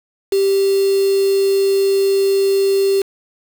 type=tone with quantisation; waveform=sine; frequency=392 Hz; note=G4; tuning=in tune; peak=-12 dBFS; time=0.32-3.02 s; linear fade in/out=5 ms; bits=4; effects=none